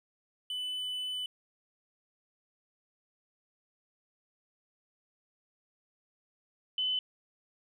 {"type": "tone pair in turn", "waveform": ["triangle", "sine"], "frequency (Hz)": [2999, 3022], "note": ["F#7", "F#7"], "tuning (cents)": [23, 36], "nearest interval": "unison", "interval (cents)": 13, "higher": "second", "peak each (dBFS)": [-32, -28], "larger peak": "second", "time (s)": [[0.5, 1.26], [6.78, 6.99]], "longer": "first", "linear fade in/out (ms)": 2, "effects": []}